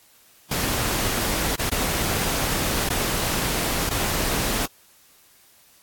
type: noise with dropouts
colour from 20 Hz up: pink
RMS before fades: -24 dBFS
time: 0.51-4.66 s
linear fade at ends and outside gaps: 5 ms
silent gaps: 1.558-1.593 / 1.696-1.715 / 2.891-2.901 / 3.894-3.908 s
effects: white hiss -55 dBFS RMS until 5.82 s + AAC 64 kbps